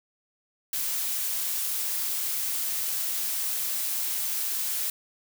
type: noise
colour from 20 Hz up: blue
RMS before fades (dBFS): -29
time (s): 0.73-4.9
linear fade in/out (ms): 2
effects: none